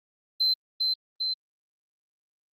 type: tone with echo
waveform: sine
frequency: 4088 Hz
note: C8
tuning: 41 cents flat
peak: -19 dBFS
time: 0.4-0.54 s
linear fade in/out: 10 ms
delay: 400 ms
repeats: 2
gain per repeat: -3 dB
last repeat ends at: 1.34 s
effects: tanh soft clip ceiling -17 dBFS + Opus 24 kbps